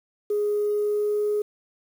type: tone with pitch glide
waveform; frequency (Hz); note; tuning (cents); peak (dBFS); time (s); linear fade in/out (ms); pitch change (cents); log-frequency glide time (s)
sine; 415.3 to 417.9; G#4 to G#4; 0 to +11; -20; 0.3-1.42; 5; +11; 0.5-1.28
effects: tanh soft clip ceiling -17 dBFS + 8-bit